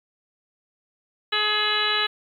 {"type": "harmonic tone with a mistuned harmonic", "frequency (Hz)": 422.3, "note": "G#4", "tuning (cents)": 29, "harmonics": [1, 2, 3, 4, 5, 6, 7, 8, 9], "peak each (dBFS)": [-33, -34, -28, -27, -31, -32, -27, -31, -26], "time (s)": [1.32, 2.07], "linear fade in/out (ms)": 10, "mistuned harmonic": 9, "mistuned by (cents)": 63, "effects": ["9-bit"]}